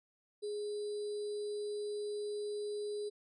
sine tone with sample-and-hold, 415.3 Hz, G#4, in tune, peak -36 dBFS, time 0.42-3.1 s, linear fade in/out 20 ms, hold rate 4410 Hz, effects resampled to 24000 Hz

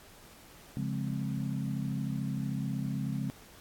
sine chord, Db major seventh, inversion none, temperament equal, 138.59 / 174.61 / 207.7 / 261.6 Hz, Db3 / F3 / Ab3 / C4, 0 / 0 / 0 / 0 cents, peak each -34 / -39 / -36 / -39 dBFS, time 0.77-3.3 s, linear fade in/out 0 ms, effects pink hiss -55 dBFS RMS until 3.6 s + AAC 64 kbps

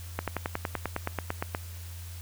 slowing click train, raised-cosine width 0.5 ms, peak -14 dBFS, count 14, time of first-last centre 0.19-1.549 s, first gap 87 ms, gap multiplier 1.03, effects added 86 Hz sine -39 dBFS peak until 2.21 s + white hiss -49 dBFS RMS until 2.21 s

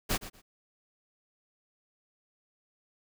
pink noise with echo, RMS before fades -29 dBFS, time 0.09-0.18 s, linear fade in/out 20 ms, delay 120 ms, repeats 2, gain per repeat -14 dB, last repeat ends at 0.42 s, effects none

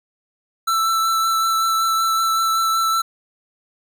square tone with vibrato, 1329 Hz, E6, 14 cents sharp, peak -17 dBFS, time 0.67-3.02 s, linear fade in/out 10 ms, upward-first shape sine, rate 5.3 Hz, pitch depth 12 cents each way, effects none

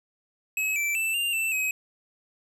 square tone with pitch steps, 2567 / 2333 / 2653 / 2792 / 2665 / 2537 Hz, E7 / D7 / E7 / F7 / E7 / D#7, -47 / -12 / +10 / -1 / +18 / +33 cents, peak -25 dBFS, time 0.57-1.71 s, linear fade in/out 2 ms, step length 190 ms, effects none

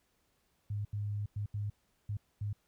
sine tone bursts at uneven times, 103.3 Hz, G#2, 9 cents flat, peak -33 dBFS, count 6, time 0.7-0.85 / 0.93-1.26 / 1.36-1.46 / 1.54-1.7 / 2.09-2.17 / 2.41-2.53 s, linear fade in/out 5 ms, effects pink hiss -75 dBFS RMS until 2.67 s

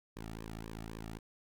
sawtooth tone with flanger, 55 Hz, A1, in tune, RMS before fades -45 dBFS, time 0.16-1.19 s, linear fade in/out 10 ms, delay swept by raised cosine 1.4 to 1.99 ms, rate 3.8 Hz, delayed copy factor -0.9, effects none

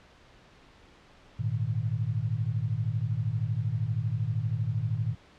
sine chord, Ab suspended second, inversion none, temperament equal with one note detuned, 103.83 / 116.54 / 154.58 Hz, Ab2 / Bb2 / Eb3, 0 / 0 / -11 cents, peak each -31 / -29 / -34 dBFS, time 1.39-5.15 s, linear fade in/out 10 ms, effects pink hiss -56 dBFS RMS until 5.38 s + low-pass 4000 Hz 12 dB/octave

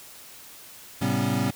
square tone cluster, 110 / 132.1 / 193.7 / 245.1 / 275 Hz, A2 / C3 / G3 / B3 / C#4, 0 / +17 / -20 / -13 / -14 cents, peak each -30 dBFS, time 1.01-1.51 s, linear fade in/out 10 ms, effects white hiss -46 dBFS RMS until 1.55 s

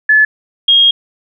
sine tone pair in turn, 1725 / 3256 Hz, A6 / G#7, -35 / -35 cents, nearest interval major seventh, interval 1100 cents, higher second, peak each -5 dBFS, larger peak neither, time 0.09-0.25 / 0.68-0.91 s, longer second, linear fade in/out 5 ms, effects none

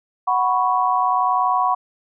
sine chord, F# suspended fourth, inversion none, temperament equal, 740 / 987.8 / 1108.7 Hz, F#5 / B5 / C#6, 0 / 0 / 0 cents, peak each -20 dBFS, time 0.27-1.75 s, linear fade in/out 10 ms, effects none

